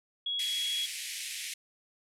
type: tone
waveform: sine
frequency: 3332 Hz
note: G#7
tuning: 5 cents sharp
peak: -30 dBFS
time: 0.26-0.86 s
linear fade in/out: 5 ms
type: band-pass noise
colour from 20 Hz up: pink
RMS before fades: -39 dBFS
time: 0.39-1.54 s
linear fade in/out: 5 ms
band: 2000 to 12000 Hz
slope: 48 dB/octave
effects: none